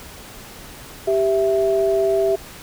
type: tone pair together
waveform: sine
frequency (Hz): 392 / 659.3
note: G4 / E5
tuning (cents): 0 / 0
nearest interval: major sixth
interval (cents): 900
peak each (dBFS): -17 / -19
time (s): 1.07-2.36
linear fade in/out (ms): 10
effects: pink hiss -39 dBFS RMS until 2.62 s